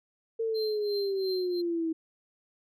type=linear sweep; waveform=sine; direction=down; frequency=455.3 to 320 Hz; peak=-27 dBFS; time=0.39-1.93 s; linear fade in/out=10 ms
type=tone with tremolo; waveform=triangle; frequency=4141 Hz; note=C8; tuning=19 cents flat; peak=-33 dBFS; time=0.54-1.62 s; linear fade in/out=20 ms; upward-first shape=triangle; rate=2.9 Hz; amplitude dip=95%
effects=none